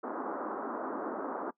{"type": "band-pass noise", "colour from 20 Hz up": "pink", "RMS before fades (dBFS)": -37, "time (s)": [0.03, 1.51], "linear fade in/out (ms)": 10, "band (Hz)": [240, 1400], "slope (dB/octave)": 48, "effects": ["noise-tail reverb RT60 0.1 s tail -21 dB re dry"]}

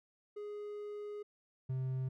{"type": "tone pair in turn", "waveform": "triangle", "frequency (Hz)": [415.4, 130.35], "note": ["G#4", "C3"], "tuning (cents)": [0, -6], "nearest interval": "octave + minor sixth", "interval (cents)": 2006, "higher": "first", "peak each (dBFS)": [-39, -32], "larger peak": "second", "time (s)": [[0.36, 1.23], [1.69, 2.09]], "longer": "first", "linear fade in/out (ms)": 10, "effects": []}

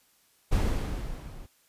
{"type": "noise with level ramp", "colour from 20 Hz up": "brown", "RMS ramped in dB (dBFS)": [-22, -45], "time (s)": [0.51, 1.47], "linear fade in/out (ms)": 20, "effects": ["white hiss -65 dBFS RMS until 1.68 s", "resampled to 32000 Hz"]}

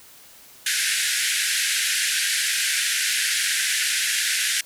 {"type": "band-pass noise", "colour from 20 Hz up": "pink", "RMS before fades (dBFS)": -23, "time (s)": [0.66, 4.61], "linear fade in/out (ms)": 5, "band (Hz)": [1500, 12000], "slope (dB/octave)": 96, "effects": ["white hiss -48 dBFS RMS until 4.65 s"]}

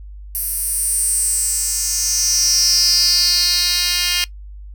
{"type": "tone with high-pass filter sweep", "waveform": "10% pulse", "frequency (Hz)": 353.8, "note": "F4", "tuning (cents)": 23, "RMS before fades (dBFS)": -17, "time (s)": [0.35, 4.24], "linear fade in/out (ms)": 0, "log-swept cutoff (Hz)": [11000, 3300], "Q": 5.9, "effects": ["noise-tail reverb RT60 0.1 s tail -20 dB re dry", "added 50 Hz sine -32 dBFS peak until 4.74 s"]}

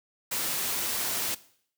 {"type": "noise", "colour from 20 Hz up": "white", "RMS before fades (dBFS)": -30, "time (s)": [0.31, 1.35], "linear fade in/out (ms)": 10, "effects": ["noise-tail reverb RT60 0.6 s tail -18 dB re dry", "high-pass 100 Hz 12 dB/octave"]}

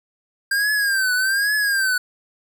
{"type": "tone with vibrato", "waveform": "square", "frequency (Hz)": 1592, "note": "G6", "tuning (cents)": 26, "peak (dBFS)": -18, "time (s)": [0.51, 1.98], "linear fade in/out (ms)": 5, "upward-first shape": "triangle", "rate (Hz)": 1.2, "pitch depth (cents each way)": 130, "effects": []}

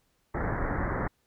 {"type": "low-pass noise", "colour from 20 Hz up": "pink", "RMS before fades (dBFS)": -30, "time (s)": [0.34, 1.08], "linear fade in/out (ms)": 10, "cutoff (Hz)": 2000, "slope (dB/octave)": 96, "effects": ["pink hiss -72 dBFS RMS until 1.26 s"]}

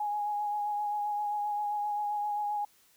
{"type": "tone with vibrato", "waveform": "sine", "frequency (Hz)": 830.6, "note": "G#5", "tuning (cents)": 0, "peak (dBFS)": -29, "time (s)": [0, 2.65], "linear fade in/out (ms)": 5, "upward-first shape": "sine", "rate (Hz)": 7.6, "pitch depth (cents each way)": 20, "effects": ["white hiss -64 dBFS RMS until 2.96 s"]}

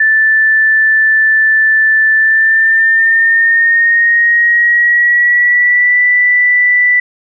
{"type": "tone with pitch glide", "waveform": "sine", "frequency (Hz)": [1760, 1975.5], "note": ["A6", "B6"], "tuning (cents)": [0, 0], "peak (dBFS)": -6, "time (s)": [0, 7], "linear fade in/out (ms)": 5, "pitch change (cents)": 200, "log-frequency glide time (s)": [2.15, 6.01], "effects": []}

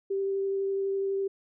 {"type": "tone with vibrato", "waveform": "sine", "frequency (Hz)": 391.3, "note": "G4", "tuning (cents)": -3, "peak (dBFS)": -26, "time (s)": [0.1, 1.28], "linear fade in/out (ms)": 10, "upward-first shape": "triangle", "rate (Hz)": 12, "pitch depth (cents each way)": 10, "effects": []}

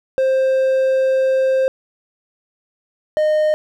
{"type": "tone pair in turn", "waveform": "triangle", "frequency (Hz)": [527, 613.8], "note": ["C5", "D#5"], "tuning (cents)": [12, -24], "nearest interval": "minor third", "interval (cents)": 264, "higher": "second", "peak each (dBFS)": -11, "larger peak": "neither", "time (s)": [[0.18, 1.68], [3.17, 3.54]], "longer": "first", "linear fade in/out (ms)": 0, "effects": []}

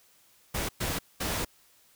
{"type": "noise bursts at uneven times", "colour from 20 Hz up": "pink", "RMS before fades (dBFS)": -31, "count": 3, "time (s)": [[0.54, 0.69], [0.8, 0.99], [1.2, 1.45]], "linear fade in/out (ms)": 10, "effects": ["white hiss -62 dBFS RMS until 1.95 s"]}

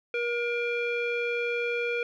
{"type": "tone with low-pass filter", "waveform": "square", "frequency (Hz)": 475.9, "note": "A#4", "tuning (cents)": 36, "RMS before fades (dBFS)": -29, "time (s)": [0.14, 2.03], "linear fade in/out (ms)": 2, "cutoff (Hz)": 2400, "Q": 3.9, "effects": []}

